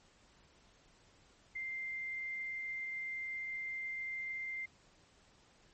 sine tone, 2093 Hz, C7, in tune, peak -38 dBFS, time 1.55-4.66 s, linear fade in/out 10 ms, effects pink hiss -66 dBFS RMS until 5.73 s + MP3 32 kbps

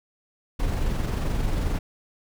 brown noise with amplitude modulation, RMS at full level -23 dBFS, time 0.59-1.79 s, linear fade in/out 10 ms, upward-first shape sine, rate 22.5 Hz, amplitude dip 35%, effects none

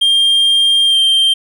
triangle tone with pitch glide, 3200 to 3160 Hz, G7 to G7, +35 to +13 cents, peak -7 dBFS, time 0.01-1.34 s, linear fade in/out 10 ms, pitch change -22 cents, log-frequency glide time 0.86-0.97 s, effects none

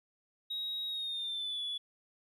sine tone with pitch glide, 3800 to 3425 Hz, A#7 to A7, +33 to -47 cents, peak -33 dBFS, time 0.5-1.78 s, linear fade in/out 10 ms, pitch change -180 cents, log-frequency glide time 0.87-1.62 s, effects tanh soft clip ceiling -32 dBFS + 12-bit

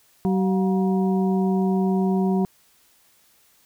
harmonic tone with a mistuned harmonic, 190 Hz, F#3, 46 cents sharp, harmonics 1 / 2 / 4 / 5, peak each -19 / -25 / -31 / -35 dBFS, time 0.25-2.45 s, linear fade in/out 0 ms, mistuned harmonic 4, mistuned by -100 cents, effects white hiss -59 dBFS RMS until 3.65 s

